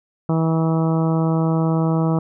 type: harmonic tone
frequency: 162 Hz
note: E3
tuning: 30 cents flat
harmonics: 1 / 2 / 3 / 4 / 5 / 6 / 7 / 8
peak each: -17 / -23 / -27 / -29 / -31 / -33 / -34 / -35 dBFS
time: 0.29-2.19 s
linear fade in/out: 2 ms
effects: none